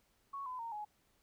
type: tone with pitch steps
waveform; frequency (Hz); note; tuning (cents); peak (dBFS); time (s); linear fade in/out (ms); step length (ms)
sine; 1108.7 / 1010.8 / 921.6 / 840.2; C#6 / B5 / A#5 / G#5; 0 / +40 / -20 / +20; -40; 0.33-0.85; 10; 130
effects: pink hiss -74 dBFS RMS until 1.22 s